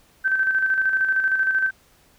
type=tone with tremolo; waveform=sine; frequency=1547 Hz; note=G6; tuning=23 cents flat; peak=-16 dBFS; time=0.24-1.71 s; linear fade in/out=20 ms; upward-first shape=square; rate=13 Hz; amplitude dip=45%; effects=pink hiss -57 dBFS RMS until 2.18 s